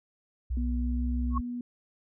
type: tone with pitch glide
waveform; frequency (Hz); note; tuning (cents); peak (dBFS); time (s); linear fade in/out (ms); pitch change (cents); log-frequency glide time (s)
sine; 61.74 to 63.48; B1 to B1; 0 to +48; -27; 0.5-1.41; 10; +48; 0.84-1.04
type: tone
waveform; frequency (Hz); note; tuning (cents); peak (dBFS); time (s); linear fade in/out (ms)
sine; 243.2; B3; -26; -32; 0.57-1.61; 2
type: tone with exponential growth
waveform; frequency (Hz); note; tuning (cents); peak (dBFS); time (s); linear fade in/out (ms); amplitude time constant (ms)
sine; 1096; C#6; -20; -25; 1.3-1.38; 5; 16
effects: none